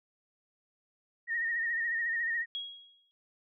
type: tone with vibrato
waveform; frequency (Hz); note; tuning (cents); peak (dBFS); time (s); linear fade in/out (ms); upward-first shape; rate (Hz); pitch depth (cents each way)
sine; 1856; A#6; -8; -29; 1.27-2.46; 50; sine; 14; 50
type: tone with exponential decay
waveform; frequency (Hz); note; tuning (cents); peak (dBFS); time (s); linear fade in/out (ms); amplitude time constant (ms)
sine; 3304; G#7; -10; -32; 2.55-3.11; 0; 120
effects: none